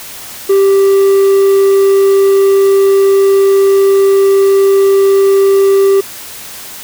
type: tone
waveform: triangle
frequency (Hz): 392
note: G4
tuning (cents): 0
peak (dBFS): -3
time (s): 0.49-6.01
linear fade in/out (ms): 10
effects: white hiss -28 dBFS RMS until 6.83 s